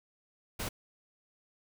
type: noise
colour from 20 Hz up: pink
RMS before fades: -36 dBFS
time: 0.59-0.69 s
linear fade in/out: 10 ms
effects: none